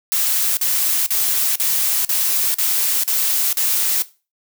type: noise bursts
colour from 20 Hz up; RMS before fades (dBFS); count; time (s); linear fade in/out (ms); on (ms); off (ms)
blue; -18; 8; 0.12-4.021; 0; 450; 43
effects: noise-tail reverb RT60 0.3 s tail -17 dB re dry